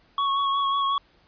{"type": "tone with vibrato", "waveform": "square", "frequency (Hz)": 1108.7, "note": "C#6", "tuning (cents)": 0, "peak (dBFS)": -22, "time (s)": [0.18, 0.98], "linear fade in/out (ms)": 2, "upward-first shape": "sine", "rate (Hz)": 5.5, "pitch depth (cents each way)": 21, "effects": ["pink hiss -60 dBFS RMS until 1.27 s", "resampled to 11025 Hz"]}